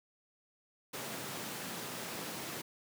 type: high-pass noise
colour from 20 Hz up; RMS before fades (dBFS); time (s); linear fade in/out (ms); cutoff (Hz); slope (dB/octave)
pink; -42; 0.93-2.62; 10; 140; 24
effects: none